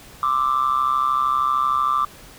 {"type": "tone with amplitude modulation", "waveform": "sine", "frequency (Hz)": 1179, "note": "D6", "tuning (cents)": 6, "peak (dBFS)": -12, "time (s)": [0.23, 2.05], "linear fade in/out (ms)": 2, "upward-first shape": "sine", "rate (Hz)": 133, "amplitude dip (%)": 85, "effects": ["tanh soft clip ceiling -11 dBFS", "pink hiss -44 dBFS RMS until 2.38 s"]}